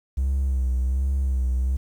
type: tone with vibrato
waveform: triangle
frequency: 65.41 Hz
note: C2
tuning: in tune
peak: -17 dBFS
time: 0.17-1.77 s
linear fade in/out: 10 ms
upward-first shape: sine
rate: 1.3 Hz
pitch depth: 65 cents each way
effects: tanh soft clip ceiling -15 dBFS + 9-bit